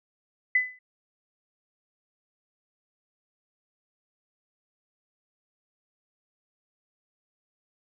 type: tone with exponential decay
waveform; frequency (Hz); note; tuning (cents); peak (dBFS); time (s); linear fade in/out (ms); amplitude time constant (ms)
sine; 2007; B6; +27; -16; 0.55-0.79; 5; 52
effects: none